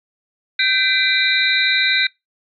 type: tone cluster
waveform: sine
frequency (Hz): 1550 / 2018 / 2358 / 3753 / 4024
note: G6 / B6 / D7 / A#7 / B7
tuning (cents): -20 / +37 / +6 / +11 / +32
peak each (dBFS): -20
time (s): 0.59-2.07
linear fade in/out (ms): 5
effects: noise-tail reverb RT60 0.2 s tail -25 dB re dry + MP3 96 kbps